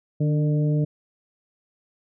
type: harmonic tone with a mistuned harmonic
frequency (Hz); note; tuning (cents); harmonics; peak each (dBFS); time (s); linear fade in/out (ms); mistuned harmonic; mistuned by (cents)
150.5; D3; +43; 1 / 2 / 3 / 4; -19 / -28 / -32 / -35; 0.2-0.85; 10; 2; -39
effects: none